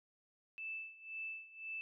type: tone with tremolo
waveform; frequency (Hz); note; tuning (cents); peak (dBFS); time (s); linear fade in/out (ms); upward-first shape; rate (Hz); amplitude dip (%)
sine; 2637; E7; 0; -40; 0.58-1.81; 0; sine; 1.9; 85
effects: none